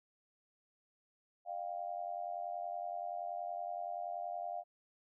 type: tone with amplitude modulation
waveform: sine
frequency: 698.5 Hz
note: F5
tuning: in tune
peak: -34 dBFS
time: 1.45-4.64 s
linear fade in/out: 50 ms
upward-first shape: sine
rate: 90.6 Hz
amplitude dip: 90%
effects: none